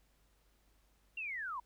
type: linear sweep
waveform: sine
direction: down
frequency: 2789 to 932.3 Hz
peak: -38 dBFS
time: 1.17-1.6 s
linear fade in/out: 5 ms
effects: added 50 Hz sine -70 dBFS peak until 1.65 s + pink hiss -74 dBFS RMS until 1.65 s